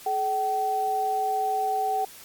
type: tone pair together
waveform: sine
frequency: 427.1 / 765 Hz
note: G#4 / G5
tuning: +48 / -42 cents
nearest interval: minor seventh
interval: 1010 cents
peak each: -31 / -23 dBFS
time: 0.06-2.05 s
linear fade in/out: 5 ms
effects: white hiss -46 dBFS RMS until 2.24 s + MP3 96 kbps